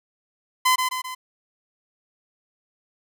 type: tone with echo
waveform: sawtooth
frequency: 1021 Hz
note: C6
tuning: 43 cents flat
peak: -12 dBFS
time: 0.65-0.76 s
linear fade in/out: 10 ms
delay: 130 ms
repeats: 3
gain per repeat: -5 dB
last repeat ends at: 1.15 s
effects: none